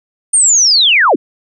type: linear sweep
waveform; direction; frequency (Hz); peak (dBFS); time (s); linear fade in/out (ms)
sine; down; 9010 to 196; -6; 0.33-1.16; 10
effects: none